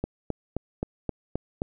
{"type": "click train", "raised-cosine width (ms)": 2, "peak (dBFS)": -14, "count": 7, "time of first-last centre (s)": [0.04, 1.619], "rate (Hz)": 3.8, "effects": []}